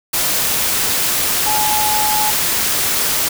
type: tone in noise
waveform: sine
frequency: 850 Hz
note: G#5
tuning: 40 cents sharp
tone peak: -17 dBFS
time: 1.46-2.31 s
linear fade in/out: 10 ms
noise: white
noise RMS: -17 dBFS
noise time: 0.13-3.29 s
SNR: -3 dB
effects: none